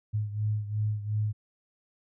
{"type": "beating tone pair", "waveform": "sine", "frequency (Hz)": [105.5, 108.3], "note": ["G#2", "A2"], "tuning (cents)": [28, -27], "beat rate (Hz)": 2.8, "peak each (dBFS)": [-28, -33], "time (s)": [0.13, 1.33], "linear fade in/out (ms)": 20, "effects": []}